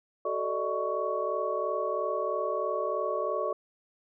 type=tone cluster; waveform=sine; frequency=377.2 / 439.8 / 590 / 633 / 1116 Hz; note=F#4 / A4 / D5 / D#5 / C#6; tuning=+33 / -1 / +8 / +30 / +11 cents; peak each=-36 / -34 / -32 / -36 / -33 dBFS; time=0.25-3.53 s; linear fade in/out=5 ms; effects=none